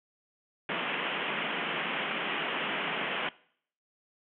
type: band-pass noise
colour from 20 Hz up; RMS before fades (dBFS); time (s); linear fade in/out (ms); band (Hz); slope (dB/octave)
white; -33; 0.69-3.29; 2; 150 to 3200; 96
effects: noise-tail reverb RT60 0.6 s tail -21 dB re dry